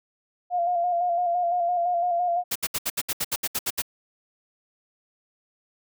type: tone with vibrato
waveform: sine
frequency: 701 Hz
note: F5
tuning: 6 cents sharp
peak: -21 dBFS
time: 0.5-2.44 s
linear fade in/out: 50 ms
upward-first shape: square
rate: 5.9 Hz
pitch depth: 35 cents each way
type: noise bursts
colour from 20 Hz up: white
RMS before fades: -26 dBFS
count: 12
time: 2.51-3.821 s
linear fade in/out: 10 ms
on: 46 ms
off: 69 ms
effects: none